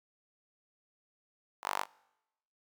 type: tone with high-pass filter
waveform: sawtooth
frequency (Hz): 49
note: G1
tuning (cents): 0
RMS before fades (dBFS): -35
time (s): 1.62-1.86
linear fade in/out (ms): 50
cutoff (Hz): 930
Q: 3.1
effects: noise-tail reverb RT60 0.9 s tail -24 dB re dry